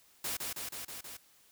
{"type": "noise with echo", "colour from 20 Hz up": "white", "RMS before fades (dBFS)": -36, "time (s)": [0.24, 0.37], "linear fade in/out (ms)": 5, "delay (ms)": 160, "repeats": 5, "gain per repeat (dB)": -2, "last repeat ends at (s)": 1.17, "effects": ["white hiss -64 dBFS RMS until 1.51 s"]}